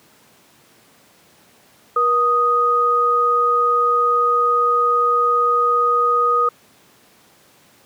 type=tone pair together; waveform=sine; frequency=479.3 / 1244.5 Hz; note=A#4 / D#6; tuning=+48 / 0 cents; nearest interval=octave + perfect fourth; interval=1652 cents; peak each=-21 / -14 dBFS; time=1.96-6.49 s; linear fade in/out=5 ms; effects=pink hiss -52 dBFS RMS until 7.85 s + high-pass 150 Hz 12 dB/octave